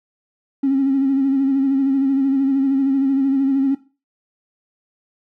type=tone with vibrato; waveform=triangle; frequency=271.5 Hz; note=C#4; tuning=36 cents flat; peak=-10 dBFS; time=0.63-3.75 s; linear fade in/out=10 ms; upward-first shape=sine; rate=13 Hz; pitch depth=42 cents each way; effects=noise-tail reverb RT60 0.3 s tail -19 dB re dry + tanh soft clip ceiling -12 dBFS